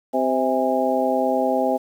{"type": "harmonic tone with a mistuned harmonic", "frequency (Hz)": 130, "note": "C3", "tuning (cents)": -11, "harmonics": [2, 3, 4, 5, 6], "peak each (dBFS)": [-24, -28, -23, -23, -24], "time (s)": [0.13, 1.78], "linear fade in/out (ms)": 20, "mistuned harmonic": 6, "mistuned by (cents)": 81, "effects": ["8-bit"]}